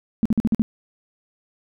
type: tone bursts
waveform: sine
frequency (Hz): 222.7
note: A3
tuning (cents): +21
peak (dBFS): -14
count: 6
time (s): 0.23-0.62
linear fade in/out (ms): 0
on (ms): 25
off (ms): 48
effects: none